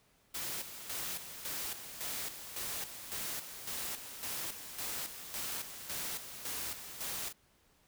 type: noise with tremolo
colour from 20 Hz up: white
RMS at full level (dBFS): -39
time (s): 0.34-7.33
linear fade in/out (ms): 10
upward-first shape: square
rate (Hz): 1.8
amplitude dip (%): 60
effects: pink hiss -69 dBFS RMS until 7.87 s